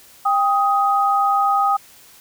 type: tone pair together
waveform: sine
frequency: 796 / 1252 Hz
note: G5 / D#6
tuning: +26 / +10 cents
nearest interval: minor sixth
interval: 784 cents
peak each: -17 dBFS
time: 0.25-1.77 s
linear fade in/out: 10 ms
effects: white hiss -47 dBFS RMS until 2.2 s